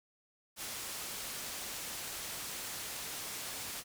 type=low-pass noise; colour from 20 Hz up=white; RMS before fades=-42 dBFS; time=0.56-3.84 s; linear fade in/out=50 ms; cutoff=12000 Hz; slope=12 dB/octave; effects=none